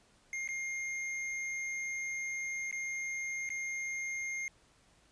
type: tone with dropouts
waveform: square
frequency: 2123 Hz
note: C7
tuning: 25 cents sharp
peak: -36 dBFS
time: 0.33-4.48 s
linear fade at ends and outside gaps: 1 ms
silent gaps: 0.476-0.488 / 2.712-2.726 / 3.491-3.502 s
effects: pink hiss -66 dBFS RMS until 5.11 s + resampled to 22050 Hz